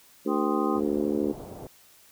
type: harmonic tone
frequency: 73.42 Hz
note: D2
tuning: in tune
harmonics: 3 / 4 / 5 / 6 / 7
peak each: -30 / -28 / -29 / -32 / -35 dBFS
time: 0.25-1.33 s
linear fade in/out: 20 ms
type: chord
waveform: sine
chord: C minor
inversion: second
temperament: equal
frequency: 784 / 1046.5 / 1244.5 Hz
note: G5 / C6 / Eb6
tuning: 0 / 0 / 0 cents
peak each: -33 dBFS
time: 0.27-0.81 s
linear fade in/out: 50 ms
type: low-pass noise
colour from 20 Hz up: white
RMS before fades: -41 dBFS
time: 0.75-1.67 s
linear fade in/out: 2 ms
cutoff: 690 Hz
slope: 24 dB/octave
effects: white hiss -56 dBFS RMS until 2.11 s